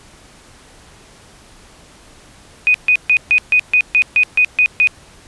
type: tone bursts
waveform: sine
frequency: 2489 Hz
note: D#7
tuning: in tune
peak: -8 dBFS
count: 11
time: 2.67-4.873 s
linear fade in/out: 0 ms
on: 73 ms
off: 140 ms
effects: pink hiss -44 dBFS RMS until 5.27 s + resampled to 24000 Hz